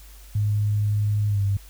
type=tone with pitch glide; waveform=sine; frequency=104.3 to 99.59 Hz; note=G#2 to G2; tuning=+8 to +28 cents; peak=-19 dBFS; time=0.35-1.57 s; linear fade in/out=5 ms; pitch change=-80 cents; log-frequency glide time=1.27-1.42 s; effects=added 50 Hz sine -43 dBFS peak until 1.69 s + white hiss -51 dBFS RMS until 1.69 s